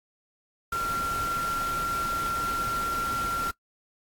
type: tone in noise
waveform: sine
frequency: 1372 Hz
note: F6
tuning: 31 cents flat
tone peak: -26 dBFS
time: 0.72-3.51 s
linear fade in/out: 5 ms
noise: pink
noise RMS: -37 dBFS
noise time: 0.72-3.51 s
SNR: +8 dB
effects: noise-tail reverb RT60 0.1 s tail -23 dB re dry + AAC 64 kbps